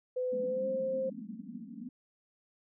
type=tone with pitch glide; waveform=sine; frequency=505 to 527.1 Hz; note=B4 to C5; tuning=+39 to +13 cents; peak=-30 dBFS; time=0.16-1.1 s; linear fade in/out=10 ms; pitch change=+74 cents; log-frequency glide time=0.46-0.67 s
type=band-pass noise; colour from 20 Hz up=white; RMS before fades=-44 dBFS; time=0.32-1.89 s; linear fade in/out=2 ms; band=180 to 270 Hz; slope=96 dB/octave
effects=none